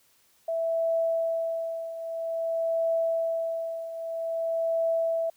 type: tone with tremolo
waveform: sine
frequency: 659.3 Hz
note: E5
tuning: in tune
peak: -22 dBFS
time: 0.48-5.3 s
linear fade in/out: 5 ms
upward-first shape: triangle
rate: 0.51 Hz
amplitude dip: 75%
effects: white hiss -64 dBFS RMS until 5.36 s